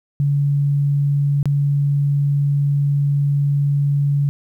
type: tone with dropouts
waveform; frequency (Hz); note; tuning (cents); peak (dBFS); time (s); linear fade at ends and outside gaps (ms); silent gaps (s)
sine; 142.4; C#3; +47; -14; 0.2-4.29; 0; 1.429-1.456
effects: 9-bit